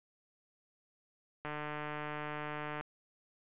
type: click train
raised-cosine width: 0.5 ms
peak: -25 dBFS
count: 205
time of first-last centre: 1.45-2.81 s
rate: 150 Hz
effects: resampled to 8000 Hz